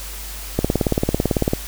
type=click train; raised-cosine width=2 ms; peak=-3 dBFS; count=18; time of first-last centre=0.59-1.534 s; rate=18 Hz; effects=added 50 Hz sine -32 dBFS peak until 1.67 s + white hiss -34 dBFS RMS until 1.67 s